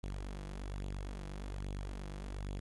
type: tone with flanger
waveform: sawtooth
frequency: 48.6 Hz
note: G1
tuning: 14 cents flat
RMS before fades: -42 dBFS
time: 0.03-2.6 s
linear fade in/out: 10 ms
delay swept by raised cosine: 0.27 to 6.07 ms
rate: 1.2 Hz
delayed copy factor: +0.6
effects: resampled to 24000 Hz + 12-bit